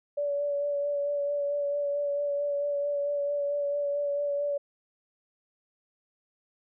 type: tone with vibrato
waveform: sine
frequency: 574 Hz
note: D5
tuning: 40 cents flat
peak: -26 dBFS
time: 0.17-4.58 s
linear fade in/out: 10 ms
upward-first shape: sine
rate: 4.5 Hz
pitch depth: 18 cents each way
effects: none